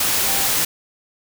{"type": "tone in noise", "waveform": "sine", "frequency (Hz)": 785, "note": "G5", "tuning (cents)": 2, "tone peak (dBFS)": -30, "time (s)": [0.27, 0.47], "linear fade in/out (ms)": 5, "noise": "white", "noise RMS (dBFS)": -19, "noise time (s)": [0, 0.65], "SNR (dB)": -14, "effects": []}